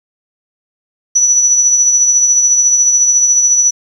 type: tone with tremolo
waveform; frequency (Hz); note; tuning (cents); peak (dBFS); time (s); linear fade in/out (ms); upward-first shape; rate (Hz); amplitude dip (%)
sine; 5920; F#8; 0; -5; 1.15-3.71; 10; triangle; 14; 45
effects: 7-bit